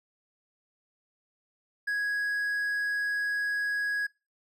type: tone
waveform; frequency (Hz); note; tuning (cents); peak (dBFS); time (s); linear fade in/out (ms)
triangle; 1661.2; G#6; 0; -25; 1.87-4.07; 10
effects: noise-tail reverb RT60 0.3 s tail -25 dB re dry